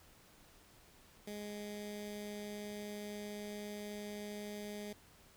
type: tone with notch filter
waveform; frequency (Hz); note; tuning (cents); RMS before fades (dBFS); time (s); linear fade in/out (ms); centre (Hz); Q
15% pulse; 207.6; G#3; 0; -45; 1.27-4.93; 5; 1100; 0.83
effects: pink hiss -63 dBFS RMS until 5.36 s